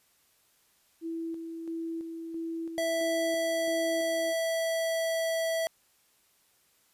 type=tone with tremolo; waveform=sine; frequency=329.6 Hz; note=E4; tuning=in tune; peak=-32 dBFS; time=1.01-4.34 s; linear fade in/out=50 ms; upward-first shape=square; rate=1.5 Hz; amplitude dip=40%
type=tone with pitch glide; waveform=square; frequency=659.3 to 655.1 Hz; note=E5 to E5; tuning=0 to -11 cents; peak=-28 dBFS; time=2.78-5.67 s; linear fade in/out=0 ms; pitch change=-11 cents; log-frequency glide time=3.23-5.47 s
effects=white hiss -67 dBFS RMS until 6.93 s + resampled to 32000 Hz